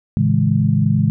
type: chord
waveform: sine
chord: A major seventh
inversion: none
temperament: equal with one note detuned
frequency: 110 / 138.59 / 161.52 / 207.7 Hz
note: A2 / C#3 / E3 / G#3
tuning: 0 / 0 / -35 / 0 cents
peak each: -18 dBFS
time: 0.17-1.1 s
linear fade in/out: 0 ms
effects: none